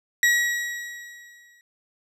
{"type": "tone with exponential decay", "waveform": "40% pulse", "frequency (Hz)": 1913, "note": "A#6", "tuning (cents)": 44, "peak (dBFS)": -14, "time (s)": [0.23, 1.61], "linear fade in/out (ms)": 1, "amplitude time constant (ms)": 300, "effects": ["low-pass 12000 Hz 12 dB/octave"]}